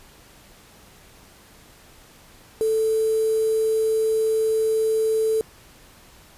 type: tone with quantisation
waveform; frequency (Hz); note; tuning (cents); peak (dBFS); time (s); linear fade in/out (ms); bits
sine; 440; A4; 0; -18; 2.61-5.41; 0; 6
effects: pink hiss -50 dBFS RMS until 6.37 s + resampled to 32000 Hz